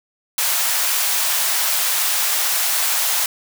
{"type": "high-pass noise", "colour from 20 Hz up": "white", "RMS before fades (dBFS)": -19, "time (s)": [0.38, 3.26], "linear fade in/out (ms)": 2, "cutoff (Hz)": 640, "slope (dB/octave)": 24, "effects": []}